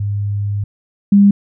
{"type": "tone pair in turn", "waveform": "sine", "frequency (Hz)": [101.9, 201], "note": ["G#2", "G3"], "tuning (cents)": [-32, 44], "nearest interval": "octave", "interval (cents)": 1176, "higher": "second", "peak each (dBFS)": [-16, -5], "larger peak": "second", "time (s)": [[0, 0.64], [1.12, 1.31]], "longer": "first", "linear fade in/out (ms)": 5, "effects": []}